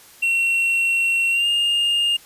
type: tone with pitch glide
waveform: triangle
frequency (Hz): 2726 to 2824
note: F7 to F7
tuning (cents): -43 to +19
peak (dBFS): -15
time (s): 0.22-2.17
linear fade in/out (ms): 10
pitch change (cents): +62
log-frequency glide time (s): 1.31-1.47
effects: white hiss -47 dBFS RMS until 2.25 s + resampled to 32000 Hz